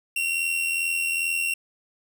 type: tone with amplitude modulation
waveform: 45% pulse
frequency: 2741 Hz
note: F7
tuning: 33 cents flat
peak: -21 dBFS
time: 0.16-1.54 s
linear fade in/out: 5 ms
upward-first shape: sine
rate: 82.4 Hz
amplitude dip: 50%
effects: none